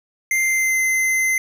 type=tone with pitch glide; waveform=square; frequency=2093 to 2064 Hz; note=C7 to C7; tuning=0 to -24 cents; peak=-17 dBFS; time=0.31-1.38 s; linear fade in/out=2 ms; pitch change=-24 cents; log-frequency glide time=0.41-0.81 s; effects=none